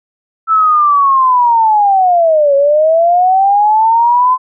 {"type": "linear two-way sweep", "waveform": "sine", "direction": "down then up", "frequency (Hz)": [1327, 550, 1030], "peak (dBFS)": -6, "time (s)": [0.47, 4.38], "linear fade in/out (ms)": 50, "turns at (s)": 2.55, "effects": []}